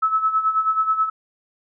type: tone with tremolo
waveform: sine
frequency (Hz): 1300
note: E6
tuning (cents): -24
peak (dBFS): -14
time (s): 0.02-1.1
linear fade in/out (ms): 10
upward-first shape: sine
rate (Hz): 9.3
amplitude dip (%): 70
effects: none